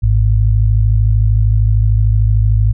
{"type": "tone pair together", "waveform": "sine", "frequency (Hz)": [53.2, 106.4], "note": ["G#1", "G#2"], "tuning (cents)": [42, 42], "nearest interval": "octave", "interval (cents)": 1200, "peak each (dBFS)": -11, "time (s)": [0.02, 2.73], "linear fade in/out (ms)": 20, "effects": []}